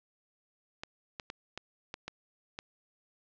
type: clicks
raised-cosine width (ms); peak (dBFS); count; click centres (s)
0.2; -21; 7; 0.835 / 1.198 / 1.301 / 1.576 / 1.941 / 2.08 / 2.589
effects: low-pass 5000 Hz 12 dB/octave